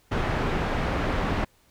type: low-pass noise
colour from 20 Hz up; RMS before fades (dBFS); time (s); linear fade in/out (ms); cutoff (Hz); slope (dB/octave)
pink; -26; 0.11-1.45; 10; 2000; 12
effects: pink hiss -62 dBFS RMS until 1.7 s